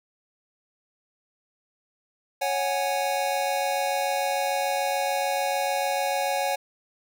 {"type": "chord", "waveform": "square", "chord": "C# suspended fourth", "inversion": "none", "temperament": "equal with one note detuned", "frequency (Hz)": [554.4, 740, 826.8], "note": ["C#5", "F#5", "G#5"], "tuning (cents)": [0, 0, -8], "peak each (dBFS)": -29, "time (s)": [2.41, 6.56], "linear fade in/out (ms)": 10, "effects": []}